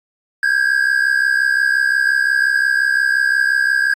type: tone pair together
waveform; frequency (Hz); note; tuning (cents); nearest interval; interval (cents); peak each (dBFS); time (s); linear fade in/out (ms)
triangle; 1586.3 / 1652; G6 / G#6; +20 / -10; minor second; 70; -14; 0.43-3.94; 2
effects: AAC 48 kbps